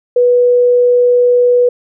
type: tone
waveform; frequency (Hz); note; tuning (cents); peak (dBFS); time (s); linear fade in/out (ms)
sine; 489.9; B4; -14; -6; 0.16-1.69; 5
effects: none